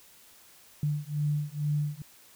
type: beating tone pair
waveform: sine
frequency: 147 / 149.2 Hz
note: D3 / D3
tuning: +2 / +28 cents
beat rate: 2.2 Hz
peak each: -30 dBFS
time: 0.83-2.02 s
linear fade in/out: 2 ms
effects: white hiss -56 dBFS RMS until 2.35 s